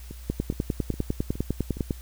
two click trains, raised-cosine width 3 ms, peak -12 / -24 dBFS, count 17 / 5, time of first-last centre 0.3-1.908 / 0.11-1.77 s, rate 9.95 / 2.41 Hz, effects added 60 Hz sine -39 dBFS peak until 2.01 s + white hiss -51 dBFS RMS until 2.01 s

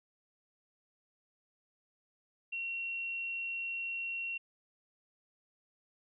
sine tone, 2734 Hz, F7, 37 cents flat, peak -35 dBFS, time 2.52-4.38 s, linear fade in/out 10 ms, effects none

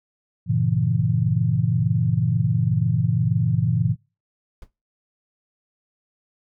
sine chord, G diminished seventh, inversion none, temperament equal, 98 / 116.54 / 138.59 / 164.81 Hz, G2 / Bb2 / Db3 / Fb3, 0 / 0 / 0 / 0 cents, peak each -27 / -21 / -24 / -23 dBFS, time 0.46-3.96 s, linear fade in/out 50 ms
brown noise with exponential decay, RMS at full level -32 dBFS, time 4.62-4.7 s, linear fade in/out 1 ms, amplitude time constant 16 ms
effects noise-tail reverb RT60 0.3 s tail -23 dB re dry

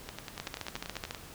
two click trains, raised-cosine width 0.2 ms, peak -18 / -21 dBFS, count 11 / 12, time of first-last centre 0.4-1.109 / 0.09-1.148 s, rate 14.1 / 10.4 Hz, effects pink hiss -49 dBFS RMS until 1.34 s

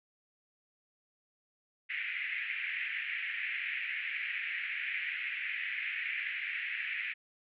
white band-pass noise, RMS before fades -37 dBFS, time 1.89-7.14 s, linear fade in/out 20 ms, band 1800 to 2500 Hz, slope 48 dB/octave, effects none

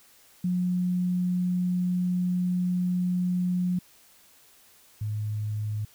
sine tone pair in turn, 180 / 106.29 Hz, F#3 / G#2, -47 / +41 cents, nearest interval major sixth, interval 912 cents, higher first, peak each -23 / -27 dBFS, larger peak first, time 0.44-3.79 / 5.01-5.85 s, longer first, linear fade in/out 5 ms, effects white hiss -57 dBFS RMS until 5.94 s

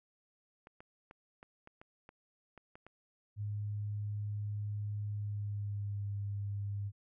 clicks, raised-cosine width 0.5 ms, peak -37 dBFS, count 10, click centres 0.671 / 0.805 / 1.111 / 1.429 / 1.674 / 1.815 / 2.091 / 2.577 / 2.755 / 2.866 s
sine tone with pitch glide, 103.83 to 101.11 Hz, G#2 to G#2, 0 to -46 cents, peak -35 dBFS, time 3.36-6.92 s, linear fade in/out 50 ms, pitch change -46 cents, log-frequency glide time 5.11-6.1 s
effects none

